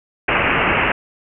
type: low-pass noise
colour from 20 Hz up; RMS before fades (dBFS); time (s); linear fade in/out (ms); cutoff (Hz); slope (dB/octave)
white; -17; 0.28-0.92; 5; 2800; 96
effects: none